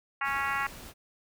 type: harmonic tone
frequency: 276.3 Hz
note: C#4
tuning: 6 cents flat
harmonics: 3 / 4 / 5 / 6 / 7 / 8 / 9 / 10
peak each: -36 / -33 / -34 / -36 / -35 / -39 / -42 / -42 dBFS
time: 0.21-0.67 s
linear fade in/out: 5 ms
type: noise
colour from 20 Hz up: pink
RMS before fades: -46 dBFS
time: 0.23-0.94 s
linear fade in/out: 50 ms
effects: none